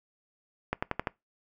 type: accelerating click train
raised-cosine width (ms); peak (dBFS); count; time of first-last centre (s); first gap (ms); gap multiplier
0.5; -13; 5; 0.73-1.072; 95; 0.93
effects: noise-tail reverb RT60 0.2 s tail -23 dB re dry